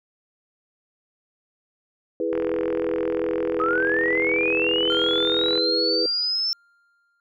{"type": "chord", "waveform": "sine", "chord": "E major", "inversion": "none", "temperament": "equal", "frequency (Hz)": [329.6, 415.3, 493.9], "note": ["E4", "G#4", "B4"], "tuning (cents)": [0, 0, 0], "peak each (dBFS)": [-27, -27, -25], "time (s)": [2.2, 6.06], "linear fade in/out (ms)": 2}
{"type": "click train", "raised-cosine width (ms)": 0.5, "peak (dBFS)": -18, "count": 140, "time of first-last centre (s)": [2.33, 5.578], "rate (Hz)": 42.8}
{"type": "linear sweep", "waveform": "sine", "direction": "up", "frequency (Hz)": [1244.5, 5370], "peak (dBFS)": -21, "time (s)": [3.6, 6.53], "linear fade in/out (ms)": 0}
{"type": "tone with exponential decay", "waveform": "triangle", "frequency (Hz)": 1396.9, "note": "F6", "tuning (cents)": 0, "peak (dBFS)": -25, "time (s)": [4.9, 7.2], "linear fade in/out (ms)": 1, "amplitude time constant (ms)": 500}
{"effects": []}